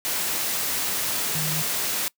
sine tone in noise, 155.56 Hz, D#3, in tune, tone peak -28 dBFS, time 1.35-1.62 s, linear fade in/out 0 ms, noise white, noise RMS -26 dBFS, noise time 0.05-2.08 s, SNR -5 dB, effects noise-tail reverb RT60 0.1 s tail -23 dB re dry + high-pass 100 Hz 12 dB/octave

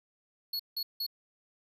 square tone bursts, 4357 Hz, C#8, 31 cents flat, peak -32 dBFS, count 3, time 0.53-1.065 s, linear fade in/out 5 ms, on 65 ms, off 170 ms, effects none

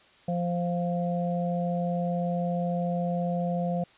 harmonic tone, 174.61 Hz, F3, in tune, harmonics 1 / 3 / 4, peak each -27 / -32 / -33 dBFS, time 0.28-3.84 s, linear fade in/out 5 ms, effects white hiss -57 dBFS RMS until 3.97 s + resampled to 8000 Hz

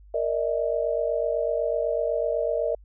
sine tone cluster, 463.9 / 594 / 642 Hz, A#4 / D5 / E5, -8 / +20 / -46 cents, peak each -27 dBFS, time 0.14-2.75 s, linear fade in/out 5 ms, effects added 50 Hz sine -47 dBFS peak until 2.84 s

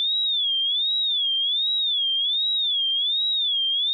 sine tone with vibrato, 3496 Hz, A7, 12 cents flat, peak -20 dBFS, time 0-3.93 s, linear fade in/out 0 ms, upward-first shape sine, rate 1.3 Hz, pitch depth 170 cents each way, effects none

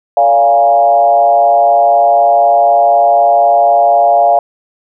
sine tone with frequency modulation, 698 Hz, F5, 1 cent flat, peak -5 dBFS, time 0.17-4.39 s, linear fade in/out 2 ms, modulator 124 Hz, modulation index 0.92, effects none

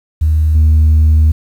sine tone with level steps, 77.78 Hz, D#2, in tune, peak -7 / -3 dBFS, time 0.21-1.32 s, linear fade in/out 10 ms, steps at 0.55 s, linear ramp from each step 2 ms, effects tanh soft clip ceiling -4 dBFS + 7-bit

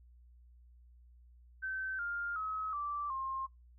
sine tone with pitch steps, 1540 / 1404.1 / 1280.1 / 1167.1 / 1064.1 Hz, G6 / F6 / D#6 / D6 / C6, -31 / +9 / +49 / -11 / +29 cents, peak -35 dBFS, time 1.62-3.47 s, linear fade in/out 20 ms, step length 370 ms, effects noise-tail reverb RT60 0.2 s tail -22 dB re dry + added 60 Hz sine -57 dBFS peak until 3.78 s

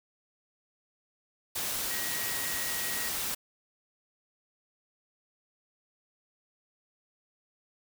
sine tone in noise, 1900 Hz, A#6, 33 cents sharp, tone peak -39 dBFS, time 1.9-3.09 s, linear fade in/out 10 ms, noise white, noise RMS -33 dBFS, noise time 1.55-3.35 s, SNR -9 dB, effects none

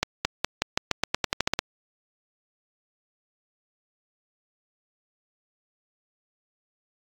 accelerating click train, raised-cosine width 0.2 ms, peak -4 dBFS, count 14, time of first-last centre 0.03-1.59 s, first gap 220 ms, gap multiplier 0.89, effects AAC 64 kbps

